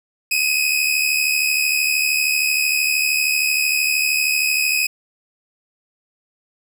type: tone pair together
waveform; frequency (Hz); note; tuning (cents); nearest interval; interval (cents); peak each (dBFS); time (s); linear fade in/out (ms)
sawtooth; 2489 / 2562; D#7 / E7; 0 / -50; minor second; 50; -16; 0.31-4.87; 5
effects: none